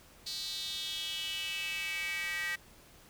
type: tone with high-pass filter sweep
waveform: square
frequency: 174.61 Hz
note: F3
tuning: in tune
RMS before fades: -37 dBFS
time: 0.26-2.56 s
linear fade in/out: 10 ms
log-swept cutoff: 4300 to 1900 Hz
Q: 5.5
effects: pink hiss -58 dBFS RMS until 3.09 s